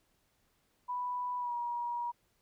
sine tone with pitch glide, 987.8 to 955.8 Hz, B5 to A#5, 0 to +43 cents, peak -33 dBFS, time 0.88-2.12 s, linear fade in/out 20 ms, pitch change -57 cents, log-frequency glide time 1.38-1.54 s, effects pink hiss -74 dBFS RMS until 2.41 s

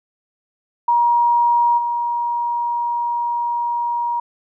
sine tone with level steps, 950 Hz, A#5, 33 cents sharp, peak -12 / -18 dBFS, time 0.88-4.2 s, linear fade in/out 5 ms, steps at 1.77 s, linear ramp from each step 20 ms, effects none

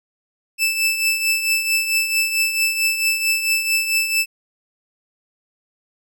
sawtooth tone with tremolo, 2637 Hz, E7, in tune, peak -11 dBFS, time 0.58-4.26 s, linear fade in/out 50 ms, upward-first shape triangle, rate 4.5 Hz, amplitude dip 65%, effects none

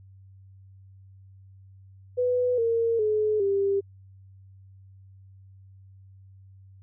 sine tone with pitch steps, 496.1 / 460.2 / 426.9 / 396 Hz, B4 / A#4 / G#4 / G4, +8 / -22 / +48 / +18 cents, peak -21 dBFS, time 2.17-3.81 s, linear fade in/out 20 ms, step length 410 ms, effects added 96 Hz sine -48 dBFS peak until 6.82 s

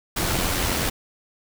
pink noise with amplitude modulation, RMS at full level -22 dBFS, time 0.16-0.9 s, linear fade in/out 10 ms, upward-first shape sine, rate 88.4 Hz, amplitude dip 35%, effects none

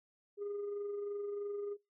sine tone with amplitude modulation, 408 Hz, G#4, 31 cents flat, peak -34 dBFS, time 0.37-1.77 s, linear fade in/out 50 ms, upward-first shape sine, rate 23.1 Hz, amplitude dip 40%, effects noise-tail reverb RT60 0.2 s tail -23 dB re dry + tanh soft clip ceiling -35 dBFS

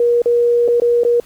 sine tone with dropouts, 476.7 Hz, A#4, 39 cents sharp, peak -10 dBFS, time 0-1.2 s, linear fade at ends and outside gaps 2 ms, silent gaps 0.219-0.258 / 0.679-0.684 / 0.8-0.819 / 1.035-1.049 s, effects pink hiss -47 dBFS RMS until 1.25 s

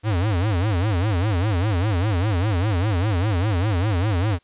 square tone with vibrato, 97 Hz, G2, 18 cents flat, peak -19 dBFS, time 0.03-4.39 s, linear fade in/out 50 ms, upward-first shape sine, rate 5 Hz, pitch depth 240 cents each way, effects white hiss -62 dBFS RMS until 4.43 s + resampled to 8000 Hz

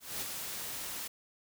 white noise with ADSR envelope, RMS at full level -36 dBFS, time 0-1.08 s, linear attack 210 ms, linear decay 31 ms, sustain -4 dB, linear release 10 ms, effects none

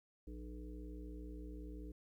harmonic tone with a mistuned harmonic, 60.6 Hz, B1, 32 cents flat, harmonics 1 / 3 / 5 / 7 / 8, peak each -47 / -57 / -52 / -58 / -62 dBFS, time 0.27-1.92 s, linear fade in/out 5 ms, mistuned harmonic 1, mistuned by -120 cents, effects 13-bit

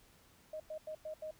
sine tone bursts at uneven times, 622.3 Hz, D#5, in tune, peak -40 dBFS, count 5, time 0.53-0.6 / 0.7-0.78 / 0.87-0.95 / 1.05-1.14 / 1.22-1.31 s, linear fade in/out 5 ms, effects pink hiss -65 dBFS RMS until 1.39 s

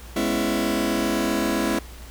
sawtooth chord, C# minor seventh, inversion second, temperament just, 207.9 / 249.5 / 277.2 / 332.6 Hz, G#3 / B3 / C#4 / E4, +2 / +18 / 0 / +16 cents, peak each -23 / -24 / -23 / -21 dBFS, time 0.16-1.79 s, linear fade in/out 5 ms, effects added 59 Hz sine -39 dBFS peak until 2.1 s + pink hiss -45 dBFS RMS until 2.1 s

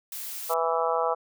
blue noise, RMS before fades -36 dBFS, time 0.12-0.54 s, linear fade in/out 2 ms
harmonic tone, 164.81 Hz, E3, in tune, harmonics 3 / 4 / 5 / 6 / 7 / 8, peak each -28 / -29 / -30 / -31 / -31 / -32 dBFS, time 0.49-1.15 s, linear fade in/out 20 ms
effects none

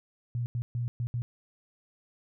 sine tone bursts at uneven times, 120 Hz, B2, 49 cents flat, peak -28 dBFS, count 5, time 0.35-0.46 / 0.55-0.62 / 0.75-0.88 / 1-1.07 / 1.14-1.22 s, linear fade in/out 0 ms, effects none

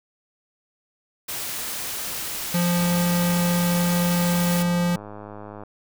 white noise, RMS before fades -30 dBFS, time 1.28-4.63 s, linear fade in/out 10 ms
square tone, 174.61 Hz, F3, in tune, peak -20 dBFS, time 2.54-4.96 s, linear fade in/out 5 ms
click train, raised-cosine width 1 ms, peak -24 dBFS, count 299, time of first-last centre 2.77-5.635 s, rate 104 Hz
effects none

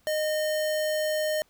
sine tone with sample-and-hold, 616 Hz, D#5, 17 cents flat, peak -24 dBFS, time 0.07-1.42 s, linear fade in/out 0 ms, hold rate 2450 Hz, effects pink hiss -65 dBFS RMS until 1.49 s

